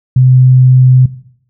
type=tone; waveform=sine; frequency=128.3 Hz; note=C3; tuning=34 cents flat; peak=-3 dBFS; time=0.16-1.06 s; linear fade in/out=5 ms; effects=noise-tail reverb RT60 0.7 s tail -17 dB re dry